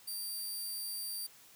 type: tone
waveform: 10% pulse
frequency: 4699 Hz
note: D8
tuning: in tune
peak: -31 dBFS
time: 0.07-1.27 s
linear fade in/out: 10 ms
effects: white hiss -59 dBFS RMS until 1.55 s + high-pass 80 Hz 12 dB/octave